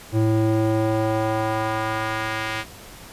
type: tone with band-pass filter sweep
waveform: square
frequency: 110 Hz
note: A2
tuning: in tune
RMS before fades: -22 dBFS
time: 0.12-2.65 s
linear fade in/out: 50 ms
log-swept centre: 250 to 2300 Hz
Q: 1.1
effects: pink hiss -42 dBFS RMS until 3.12 s + resampled to 32000 Hz